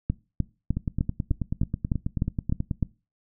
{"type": "two click trains", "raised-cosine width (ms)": 5, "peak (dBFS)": [-14, -11], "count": [19, 10], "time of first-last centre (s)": [[0.77, 2.712], [0.1, 2.827]], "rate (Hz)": [9.27, 3.3], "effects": ["noise-tail reverb RT60 0.3 s tail -21 dB re dry"]}